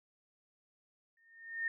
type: tone with exponential growth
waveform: sine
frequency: 1828 Hz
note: A#6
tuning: 34 cents flat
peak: -30 dBFS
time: 1.17-1.68 s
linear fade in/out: 2 ms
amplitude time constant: 110 ms
effects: none